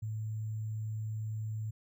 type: tone with sample-and-hold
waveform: sine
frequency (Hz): 108.9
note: A2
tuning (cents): -17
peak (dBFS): -34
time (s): 0.02-1.71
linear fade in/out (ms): 10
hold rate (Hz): 7350
effects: none